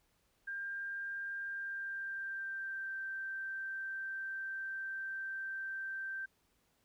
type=tone with pitch glide; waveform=sine; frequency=1597 to 1565 Hz; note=G6 to G6; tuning=+32 to -3 cents; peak=-38 dBFS; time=0.47-6.26 s; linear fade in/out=10 ms; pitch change=-35 cents; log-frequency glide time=1.46-2.96 s; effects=pink hiss -75 dBFS RMS until 6.84 s